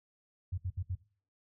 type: tone bursts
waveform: sine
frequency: 91.1 Hz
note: F#2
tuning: 26 cents flat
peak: -32 dBFS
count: 4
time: 0.52-0.954 s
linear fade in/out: 10 ms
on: 59 ms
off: 66 ms
effects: noise-tail reverb RT60 0.4 s tail -17 dB re dry